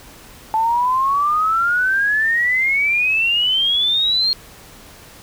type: exponential sweep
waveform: sine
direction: up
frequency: 871 to 4274 Hz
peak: -14 dBFS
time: 0.54-4.33 s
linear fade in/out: 0 ms
effects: pink hiss -42 dBFS RMS until 5.22 s